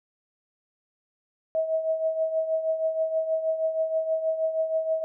sine tone with tremolo, 641 Hz, E5, 49 cents flat, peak -20 dBFS, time 1.55-5.04 s, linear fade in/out 0 ms, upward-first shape triangle, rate 6.3 Hz, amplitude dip 70%, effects none

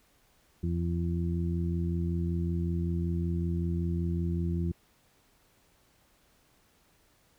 harmonic tone, 85.3 Hz, F2, 40 cents flat, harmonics 1 / 2 / 3 / 4, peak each -30 / -31 / -43 / -38 dBFS, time 0.63-4.72 s, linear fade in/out 5 ms, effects pink hiss -66 dBFS RMS until 7.38 s

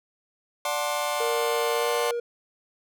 sawtooth chord, D dominant seventh, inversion none, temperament just, 587.3 / 734.2 / 881 / 1057.2 Hz, D5 / F#5 / A5 / C6, 0 / -14 / +2 / +18 cents, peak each -25 / -28 / -29 / -27 dBFS, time 0.65-2.11 s, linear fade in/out 2 ms
triangle tone with pitch glide, 466.2 to 474.3 Hz, A#4 to A#4, 0 to +30 cents, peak -24 dBFS, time 1.2-2.2 s, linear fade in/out 5 ms, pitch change +30 cents, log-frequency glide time 1.75-1.89 s
effects none

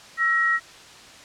sine tone pair together, 1330.3 / 1896 Hz, E6 / A#6, +15 / +29 cents, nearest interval tritone, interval 614 cents, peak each -24 / -19 dBFS, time 0.17-0.6 s, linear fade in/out 50 ms, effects white hiss -45 dBFS RMS until 1.24 s + low-pass 6000 Hz 12 dB/octave

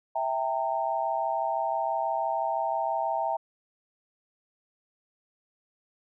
sine tone cluster, 656 / 789 / 915 Hz, E5 / G5 / A#5, -9 / +11 / -32 cents, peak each -30 dBFS, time 0.15-3.37 s, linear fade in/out 10 ms, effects none

